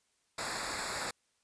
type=noise with comb filter; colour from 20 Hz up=pink; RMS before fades=-37 dBFS; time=0.38-1.11 s; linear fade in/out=5 ms; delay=0.33 ms; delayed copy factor=-0.85; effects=white hiss -75 dBFS RMS until 1.43 s + resampled to 22050 Hz